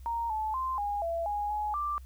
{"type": "tone with pitch steps", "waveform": "sine", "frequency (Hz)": [930, 867, 1043, 819, 671, 826, 841, 1178], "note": ["A#5", "A5", "C6", "G#5", "E5", "G#5", "G#5", "D6"], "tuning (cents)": [-4, -26, -6, -24, 31, -10, 22, 5], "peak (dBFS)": -29, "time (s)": [0.06, 1.98], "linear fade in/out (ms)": 0, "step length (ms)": 240, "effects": ["added 64 Hz sine -44 dBFS peak until 2.05 s", "white hiss -65 dBFS RMS until 2.05 s"]}